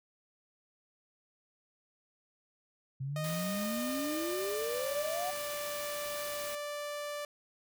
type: exponential sweep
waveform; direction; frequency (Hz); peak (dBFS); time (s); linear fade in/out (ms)
sine; up; 130.81 to 748; -34; 3-5.31; 10
type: tone with pitch glide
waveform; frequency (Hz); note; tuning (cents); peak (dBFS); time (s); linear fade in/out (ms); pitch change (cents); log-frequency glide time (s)
sawtooth; 619 to 586.6; D#5 to D5; -9 to -2; -33; 3.16-7.25; 2; -93; 3.39-4.89
type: noise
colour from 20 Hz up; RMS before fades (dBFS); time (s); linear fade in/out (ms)
white; -43; 3.24-6.55; 2
effects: none